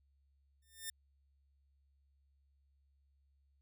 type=tone with exponential growth; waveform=5% pulse; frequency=1800 Hz; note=A6; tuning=39 cents sharp; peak=-27 dBFS; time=0.62-0.9 s; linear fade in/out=5 ms; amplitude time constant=59 ms; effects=added 69 Hz sine -70 dBFS peak until 3.61 s